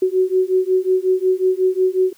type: beating tone pair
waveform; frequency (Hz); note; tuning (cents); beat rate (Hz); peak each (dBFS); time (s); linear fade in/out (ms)
sine; 370 / 375.5; F#4 / F#4; 0 / +26; 5.5; -17; 0.02-2.13; 5
effects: white hiss -53 dBFS RMS until 2.17 s